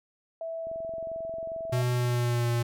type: tone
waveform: sine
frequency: 657 Hz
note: E5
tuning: 6 cents flat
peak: -32 dBFS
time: 0.41-1.82 s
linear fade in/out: 2 ms
type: click train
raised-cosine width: 2 ms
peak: -35 dBFS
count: 34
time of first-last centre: 0.67-2.143 s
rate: 22.4 Hz
type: tone with pitch glide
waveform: square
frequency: 123.47 to 118.78 Hz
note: B2 to A#2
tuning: 0 to +33 cents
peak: -25 dBFS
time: 1.72-2.63 s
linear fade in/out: 10 ms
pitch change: -67 cents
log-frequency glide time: 1.93-2.5 s
effects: none